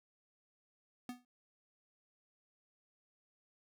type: tone with exponential decay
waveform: square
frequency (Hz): 246.9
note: B3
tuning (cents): 0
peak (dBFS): -39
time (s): 1.09-1.25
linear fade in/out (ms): 2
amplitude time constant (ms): 34
effects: none